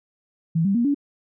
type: tone with pitch steps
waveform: sine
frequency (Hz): 163.6 / 196.81 / 236.8 / 284.8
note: E3 / G3 / A#3 / C#4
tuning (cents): -13 / +7 / +27 / +47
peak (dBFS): -17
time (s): 0.55-0.946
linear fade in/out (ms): 10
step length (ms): 99
effects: none